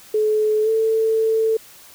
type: tone with pitch glide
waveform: sine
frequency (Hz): 429.1 to 444.2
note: A4 to A4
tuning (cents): -43 to +16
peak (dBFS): -15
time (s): 0.14-1.57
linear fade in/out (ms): 5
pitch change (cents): +59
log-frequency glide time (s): 0.63-0.69
effects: white hiss -45 dBFS RMS until 1.94 s